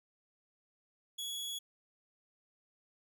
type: tone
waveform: sawtooth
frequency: 3363 Hz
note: G#7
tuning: 21 cents sharp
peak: -35 dBFS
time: 1.18-1.59 s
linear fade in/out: 10 ms
effects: none